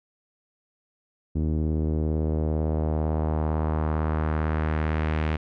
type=tone with low-pass filter sweep; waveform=sawtooth; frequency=77.78 Hz; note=D#2; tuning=in tune; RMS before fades=-25 dBFS; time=1.35-5.37 s; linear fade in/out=10 ms; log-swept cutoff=290 to 2500 Hz; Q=1.5; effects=none